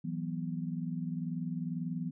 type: chord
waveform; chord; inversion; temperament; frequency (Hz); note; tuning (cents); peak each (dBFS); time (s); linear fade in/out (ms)
sine; E suspended second; none; equal; 164.81 / 185 / 246.9; E3 / F#3 / B3; 0 / 0 / 0; -36 / -39 / -39; 0.04-2.11; 10
effects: none